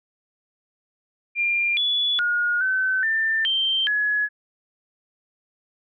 sine tone with pitch steps, 2394 / 3424 / 1436 / 1526 / 1787 / 3137 / 1689 Hz, D7 / A7 / F6 / G6 / A6 / G7 / G#6, +33 / -48 / +48 / -47 / +26 / +1 / +29 cents, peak -19 dBFS, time 1.35-4.29 s, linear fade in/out 50 ms, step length 420 ms, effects none

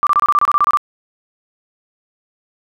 sine tone bursts, 1177 Hz, D6, 3 cents sharp, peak -9 dBFS, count 12, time 0.03-0.772 s, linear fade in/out 0 ms, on 38 ms, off 26 ms, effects none

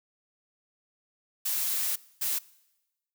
blue noise bursts at uneven times, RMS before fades -29 dBFS, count 2, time 1.45-1.96 / 2.21-2.39 s, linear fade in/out 10 ms, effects noise-tail reverb RT60 1.0 s tail -22 dB re dry

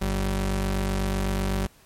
sawtooth tone pair together, 48 / 96 Hz, G1 / G2, -36 / -36 cents, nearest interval octave, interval 1200 cents, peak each -21 dBFS, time 0.01-1.67 s, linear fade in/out 10 ms, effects pink hiss -56 dBFS RMS until 1.85 s + MP3 64 kbps

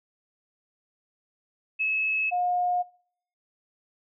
sine tone pair in turn, 2587 / 716 Hz, E7 / F5, -33 / +43 cents, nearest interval octave + minor seventh, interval 2224 cents, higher first, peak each -23 dBFS, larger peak neither, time 1.79-2.31 / 2.31-2.83 s, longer neither, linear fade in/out 20 ms, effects noise-tail reverb RT60 0.6 s tail -24 dB re dry

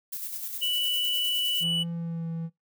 violet noise with tremolo, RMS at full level -34 dBFS, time 0.12-1.64 s, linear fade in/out 10 ms, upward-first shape square, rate 9.8 Hz, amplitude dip 35%
triangle tone, 2960 Hz, F#7, in tune, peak -23 dBFS, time 0.61-1.84 s, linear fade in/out 20 ms
triangle tone with pitch glide, 168.9 to 165.04 Hz, E3 to E3, +42 to +2 cents, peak -28 dBFS, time 1.6-2.5 s, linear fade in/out 50 ms, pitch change -40 cents, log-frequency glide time 1.92-2.28 s
effects noise-tail reverb RT60 0.2 s tail -23 dB re dry

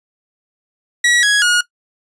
sawtooth tone with pitch steps, 1924 / 1665.3 / 1441.4 Hz, B6 / G#6 / F#6, -46 / +4 / -46 cents, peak -7 dBFS, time 1.04-1.61 s, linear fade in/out 5 ms, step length 190 ms, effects noise-tail reverb RT60 0.1 s tail -19 dB re dry + resampled to 22050 Hz

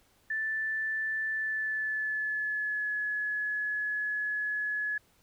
sine tone with pitch glide, 1760 to 1698.1 Hz, A6 to G#6, 0 to +38 cents, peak -29 dBFS, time 0.3-4.98 s, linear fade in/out 5 ms, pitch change -62 cents, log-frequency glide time 1.31-2.92 s, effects pink hiss -66 dBFS RMS until 5.22 s

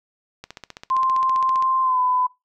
click train, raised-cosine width 0.2 ms, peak -18 dBFS, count 19, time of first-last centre 0.44-1.624 s, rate 15.2 Hz
sine tone with pitch glide, 1046.5 to 1004.4 Hz, C6 to B5, 0 to +29 cents, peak -17 dBFS, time 0.9-2.27 s, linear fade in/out 10 ms, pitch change -71 cents, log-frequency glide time 1.82-2 s
effects noise-tail reverb RT60 0.2 s tail -21 dB re dry

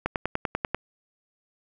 click train, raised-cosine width 0.5 ms, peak -10 dBFS, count 8, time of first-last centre 0.06-0.746 s, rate 10.2 Hz, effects none

